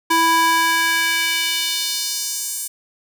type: tone with high-pass filter sweep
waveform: square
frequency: 329.6 Hz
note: E4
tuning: in tune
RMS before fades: -19 dBFS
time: 0.1-2.68 s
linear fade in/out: 10 ms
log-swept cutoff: 700 to 8800 Hz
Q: 1.6
effects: none